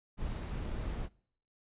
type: noise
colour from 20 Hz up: brown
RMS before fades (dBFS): -37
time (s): 0.17-1.09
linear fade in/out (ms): 50
effects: noise-tail reverb RT60 0.6 s tail -24 dB re dry + resampled to 8000 Hz